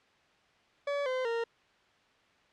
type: tone with pitch steps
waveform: 40% pulse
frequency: 570 / 513.7 / 463 Hz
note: C#5 / C5 / A#4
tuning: +48 / -32 / -12 cents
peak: -29 dBFS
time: 0.87-1.44 s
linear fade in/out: 5 ms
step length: 190 ms
effects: white hiss -65 dBFS RMS until 2.52 s + low-pass 3000 Hz 12 dB/octave